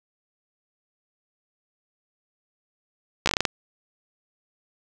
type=slowing click train; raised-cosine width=0.2 ms; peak=-3 dBFS; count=8; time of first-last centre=3.26-3.452 s; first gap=14 ms; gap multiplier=1.22; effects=none